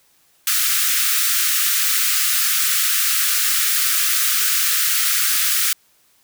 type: high-pass noise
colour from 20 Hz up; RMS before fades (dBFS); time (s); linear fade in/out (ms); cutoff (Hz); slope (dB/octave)
white; -18; 0.47-5.73; 2; 1200; 96
effects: white hiss -58 dBFS RMS until 6.23 s